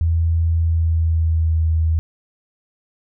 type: tone with pitch glide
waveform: sine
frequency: 82.6 to 80.48 Hz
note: E2 to E2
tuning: +4 to -41 cents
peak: -14 dBFS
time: 0.01-1.99 s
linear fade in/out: 0 ms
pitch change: -45 cents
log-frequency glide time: 0.56-1.58 s
effects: none